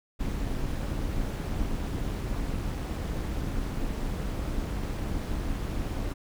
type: noise with amplitude modulation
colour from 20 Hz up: brown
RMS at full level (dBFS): -28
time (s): 0.19-6.14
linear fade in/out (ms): 20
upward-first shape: sine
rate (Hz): 245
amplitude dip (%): 60
effects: none